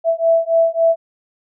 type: beating tone pair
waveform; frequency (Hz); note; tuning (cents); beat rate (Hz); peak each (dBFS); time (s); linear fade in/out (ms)
sine; 659.3 / 662.9; E5 / E5; 0 / +10; 3.6; -15; 0.04-0.96; 50
effects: none